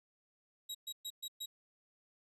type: tone bursts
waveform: sawtooth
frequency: 3832 Hz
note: A#7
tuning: 47 cents sharp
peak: -37 dBFS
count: 5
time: 0.69-1.46 s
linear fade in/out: 10 ms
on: 58 ms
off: 120 ms
effects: resampled to 32000 Hz